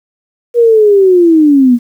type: linear sweep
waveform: sine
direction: down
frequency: 482.7 to 233.1 Hz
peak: -3 dBFS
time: 0.54-1.79 s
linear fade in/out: 50 ms
effects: 7-bit